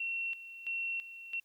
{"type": "tone with tremolo", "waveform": "sine", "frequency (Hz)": 2721, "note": "F7", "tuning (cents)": -46, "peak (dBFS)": -33, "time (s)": [0, 1.4], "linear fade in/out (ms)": 5, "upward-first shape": "square", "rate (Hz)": 1.5, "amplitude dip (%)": 75, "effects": ["white hiss -74 dBFS RMS until 1.44 s"]}